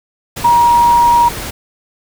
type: tone in noise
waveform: sine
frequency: 949 Hz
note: A#5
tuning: 31 cents sharp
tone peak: -6 dBFS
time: 0.44-1.29 s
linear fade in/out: 10 ms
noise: pink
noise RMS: -24 dBFS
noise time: 0.36-1.51 s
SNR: +15 dB
effects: none